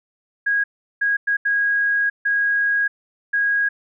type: tone bursts at uneven times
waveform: sine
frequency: 1644 Hz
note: G#6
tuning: 18 cents flat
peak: -16 dBFS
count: 6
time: 0.46-0.64 / 1.01-1.17 / 1.27-1.37 / 1.45-2.1 / 2.25-2.88 / 3.33-3.69 s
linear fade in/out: 10 ms
effects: none